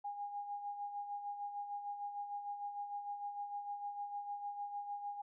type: tone with tremolo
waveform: sine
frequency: 816 Hz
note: G#5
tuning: 31 cents flat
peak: -38 dBFS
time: 0.04-5.22 s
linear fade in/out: 10 ms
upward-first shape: sine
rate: 6.6 Hz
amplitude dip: 55%
effects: none